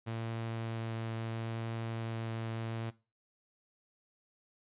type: tone with vibrato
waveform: sawtooth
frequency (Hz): 113.6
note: A#2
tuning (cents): -44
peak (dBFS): -32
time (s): 0.06-2.91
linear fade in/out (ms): 20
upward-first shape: triangle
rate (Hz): 0.74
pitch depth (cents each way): 9
effects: noise-tail reverb RT60 0.3 s tail -19 dB re dry + resampled to 8000 Hz